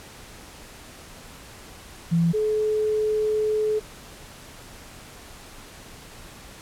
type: tone pair in turn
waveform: sine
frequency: 168.1 / 428.9 Hz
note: E3 / A4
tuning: +34 / -44 cents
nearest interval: octave + major third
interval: 1622 cents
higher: second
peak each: -17 / -20 dBFS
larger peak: first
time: 2.11-2.33 / 2.33-3.8 s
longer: second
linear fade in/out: 20 ms
effects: pink hiss -44 dBFS RMS until 6.61 s + low-pass 12000 Hz 12 dB/octave